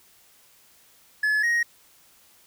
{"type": "tone pair in turn", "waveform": "triangle", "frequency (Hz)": [1712, 1878.1], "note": ["A6", "A#6"], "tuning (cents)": [-48, 12], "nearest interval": "major second", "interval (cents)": 160, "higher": "second", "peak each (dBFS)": -18, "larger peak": "neither", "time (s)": [[1.23, 1.43], [1.43, 1.63]], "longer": "neither", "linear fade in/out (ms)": 5, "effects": ["white hiss -57 dBFS RMS until 2.46 s"]}